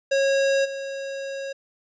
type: tone with level steps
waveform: square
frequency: 547 Hz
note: C#5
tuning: 23 cents flat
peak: -19 / -30 dBFS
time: 0.11-1.53 s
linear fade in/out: 10 ms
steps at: 0.64 s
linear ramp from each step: 20 ms
effects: resampled to 16000 Hz